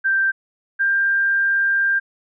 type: tone pair in turn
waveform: sine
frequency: 1570 / 1591 Hz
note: G6 / G6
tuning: +2 / +25 cents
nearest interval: unison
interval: 23 cents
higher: second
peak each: -15 dBFS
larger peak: neither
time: 0.04-0.32 / 0.79-2 s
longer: second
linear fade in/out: 20 ms
effects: none